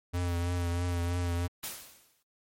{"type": "tone with vibrato", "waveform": "square", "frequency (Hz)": 87.31, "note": "F2", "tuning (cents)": 0, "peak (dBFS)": -29, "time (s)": [0.13, 1.48], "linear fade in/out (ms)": 20, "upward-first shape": "triangle", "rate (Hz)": 3.1, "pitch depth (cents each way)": 35}
{"type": "noise with exponential decay", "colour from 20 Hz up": "white", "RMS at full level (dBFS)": -35, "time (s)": [1.63, 2.23], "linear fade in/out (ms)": 5, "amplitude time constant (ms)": 130}
{"effects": ["MP3 64 kbps"]}